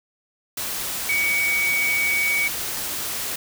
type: tone in noise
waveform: sine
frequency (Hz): 2255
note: C#7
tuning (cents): +29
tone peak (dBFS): -19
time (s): 1.09-2.48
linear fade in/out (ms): 5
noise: white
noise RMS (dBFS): -28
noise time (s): 0.57-3.36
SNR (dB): +6
effects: none